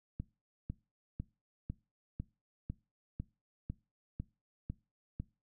click train, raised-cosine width 5 ms, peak -26 dBFS, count 11, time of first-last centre 0.2-5.2 s, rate 2 Hz, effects noise-tail reverb RT60 0.3 s tail -21 dB re dry

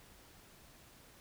silence, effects pink hiss -60 dBFS RMS until 1.2 s

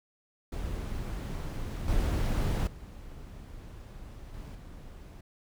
brown noise with level steps, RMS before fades -35 / -28 / -45 / -42 / -46 dBFS, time 0.52-5.21 s, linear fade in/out 5 ms, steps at 1.88 / 2.67 / 4.34 / 4.55 s, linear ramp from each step 2 ms, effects none

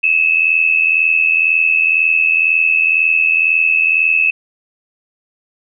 sine tone pair together, 2555 / 2637 Hz, D#7 / E7, +45 / 0 cents, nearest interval minor second, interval 55 cents, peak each -13 dBFS, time 0.03-4.31 s, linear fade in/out 10 ms, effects none

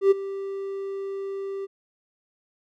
triangle tone with ADSR envelope, 392 Hz, G4, in tune, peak -9 dBFS, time 0.01-1.67 s, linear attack 100 ms, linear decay 18 ms, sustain -18 dB, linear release 28 ms, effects tanh soft clip ceiling -6 dBFS

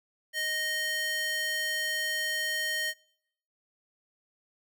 square tone with high-pass filter, 621 Hz, D#5, 3 cents flat, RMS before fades -31 dBFS, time 0.33-2.94 s, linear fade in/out 50 ms, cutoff 1900 Hz, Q 1.5, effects noise-tail reverb RT60 0.8 s tail -26 dB re dry

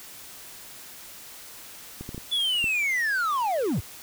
clicks, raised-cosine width 3 ms, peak -23 dBFS, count 5, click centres 2.01 / 2.091 / 2.146 / 2.179 / 2.642 s
triangle linear sweep, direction down, 3478 to 63.5 Hz, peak -21 dBFS, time 2.31-3.81 s, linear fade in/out 20 ms
effects white hiss -44 dBFS RMS until 4.02 s

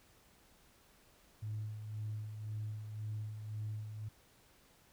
sine tone with tremolo, 107.2 Hz, A2, 45 cents flat, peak -36 dBFS, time 1.42-4.09 s, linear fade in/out 10 ms, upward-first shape sine, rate 1.9 Hz, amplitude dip 55%, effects tanh soft clip ceiling -33 dBFS + pink hiss -66 dBFS RMS until 4.92 s

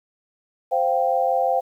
sine chord, C suspended fourth, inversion none, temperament equal, 523.3 / 698.5 / 784 Hz, C5 / F5 / G5, 0 / 0 / 0 cents, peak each -22 dBFS, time 0.71-1.61 s, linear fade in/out 20 ms, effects 9-bit

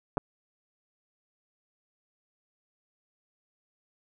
clicks, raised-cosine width 1 ms, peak -15 dBFS, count 2, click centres 0.172 / 0.179 s, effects none

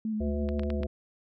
sine tone with vibrato, 216.7 Hz, A3, 26 cents flat, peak -28 dBFS, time 0.05-0.81 s, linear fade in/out 2 ms, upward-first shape square, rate 6.5 Hz, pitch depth 23 cents each way
harmonic tone, 72.3 Hz, D2, 27 cents flat, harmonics 1 / 3 / 5 / 7 / 9, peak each -30 / -35 / -37 / -38 / -40 dBFS, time 0.2-0.87 s, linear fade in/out 10 ms
clicks, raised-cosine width 0.3 ms, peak -26 / -23 / -30 / -23 / -23 dBFS, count 5, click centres 0.489 / 0.595 / 0.634 / 0.703 / 0.833 s
effects none

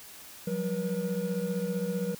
triangle tone cluster, 176.5 / 191.9 / 480.5 Hz, F3 / G3 / B4, +19 / -37 / -48 cents, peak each -31 dBFS, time 0.47-2.15 s, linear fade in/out 5 ms, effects white hiss -48 dBFS RMS until 2.19 s

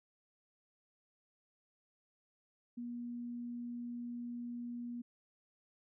sine tone, 240 Hz, B3, 49 cents flat, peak -40 dBFS, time 2.77-5.02 s, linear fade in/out 10 ms, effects none

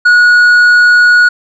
triangle tone with tanh clipping, 1456 Hz, F#6, 28 cents flat, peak -4 dBFS, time 0.05-1.29 s, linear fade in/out 10 ms, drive 9 dB, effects none

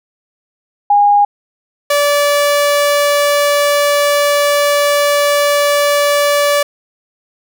sine / sawtooth tone pair in turn, 818 / 578.4 Hz, G#5 / D5, -26 / -27 cents, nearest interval tritone, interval 601 cents, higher first, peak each -6 dBFS, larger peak neither, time 0.9-1.25 / 1.9-6.63 s, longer second, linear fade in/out 5 ms, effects none

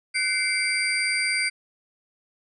sine tone cluster, 1512 / 2102 / 2302 / 4725 / 8760 Hz, F#6 / C7 / D7 / D8 / C#9, +37 / +7 / -35 / +10 / -22 cents, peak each -32 / -26 / -27 / -28 / -32 dBFS, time 0.14-1.5 s, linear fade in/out 20 ms, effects none

